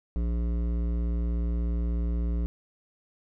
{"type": "tone with hard clipping", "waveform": "sine", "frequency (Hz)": 58.3, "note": "A#1", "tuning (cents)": 1, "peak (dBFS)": -27, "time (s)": [0.16, 2.46], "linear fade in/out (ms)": 0, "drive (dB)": 13, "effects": []}